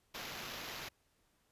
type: noise with sample-and-hold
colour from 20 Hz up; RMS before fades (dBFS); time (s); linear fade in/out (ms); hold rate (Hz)
white; -45; 0.14-0.89; 10; 8820
effects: pink hiss -75 dBFS RMS until 1.51 s + resampled to 32000 Hz